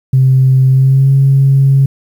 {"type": "tone with pitch glide", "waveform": "sine", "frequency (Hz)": [131.3, 136.48], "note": ["C3", "C#3"], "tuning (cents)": [6, -27], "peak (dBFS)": -4, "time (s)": [0.13, 1.86], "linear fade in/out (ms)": 5, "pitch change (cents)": 67, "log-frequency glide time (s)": [0.68, 1.12], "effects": ["tanh soft clip ceiling 0 dBFS", "7-bit"]}